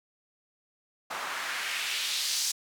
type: noise with band-pass filter sweep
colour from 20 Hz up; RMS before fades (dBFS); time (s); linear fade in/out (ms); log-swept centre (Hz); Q
white; -32; 1.1-2.52; 10; 1000 to 5800; 1.5
effects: none